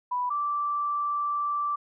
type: tone pair in turn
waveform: sine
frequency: 987.8 / 1168.6 Hz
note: B5 / D6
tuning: 0 / -9 cents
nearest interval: minor third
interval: 291 cents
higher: second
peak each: -25 dBFS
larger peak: neither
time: 0.11-0.3 / 0.3-1.76 s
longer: second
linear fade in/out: 10 ms
effects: none